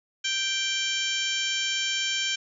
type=harmonic tone with a mistuned harmonic; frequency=784 Hz; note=G5; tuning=in tune; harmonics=2 / 3 / 4 / 5 / 6 / 7 / 8 / 9; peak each=-34 / -32 / -28 / -38 / -40 / -35 / -37 / -37 dBFS; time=0.24-2.36 s; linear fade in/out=10 ms; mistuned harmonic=6; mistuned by=-61 cents; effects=none